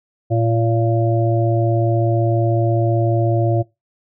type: harmonic tone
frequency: 114.5 Hz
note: A#2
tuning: 31 cents flat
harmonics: 1 / 3 / 5 / 6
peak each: -16 / -21 / -23 / -24 dBFS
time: 0.3-3.63 s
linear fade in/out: 20 ms
effects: noise-tail reverb RT60 0.2 s tail -20 dB re dry